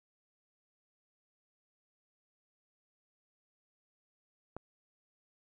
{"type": "click", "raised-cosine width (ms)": 1, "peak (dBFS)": -27, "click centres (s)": 4.566, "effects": []}